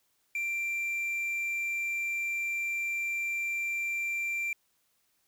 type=tone with quantisation; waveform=triangle; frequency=2360 Hz; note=D7; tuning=8 cents sharp; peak=-28 dBFS; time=0.35-4.53 s; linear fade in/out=2 ms; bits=9; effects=white hiss -73 dBFS RMS until 5.27 s